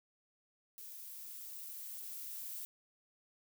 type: noise with level ramp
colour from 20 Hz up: violet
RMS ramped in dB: -50 to -44 dBFS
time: 0.78-2.65 s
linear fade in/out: 0 ms
effects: none